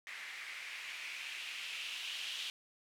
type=noise with low-pass filter sweep; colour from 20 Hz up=violet; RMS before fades=-44 dBFS; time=0.07-2.5 s; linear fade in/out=0 ms; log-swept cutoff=2000 to 3100 Hz; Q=3.4; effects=none